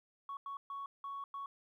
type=tone bursts at uneven times; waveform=sine; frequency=1113 Hz; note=C#6; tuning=7 cents sharp; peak=-39 dBFS; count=5; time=0.29-0.37 / 0.46-0.57 / 0.7-0.86 / 1.04-1.24 / 1.34-1.46 s; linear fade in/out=2 ms; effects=tanh soft clip ceiling -37 dBFS + 13-bit